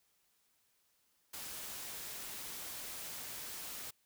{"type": "noise", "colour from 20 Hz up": "white", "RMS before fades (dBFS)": -45, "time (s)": [1.33, 3.91], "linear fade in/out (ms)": 10, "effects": ["white hiss -75 dBFS RMS until 4.05 s"]}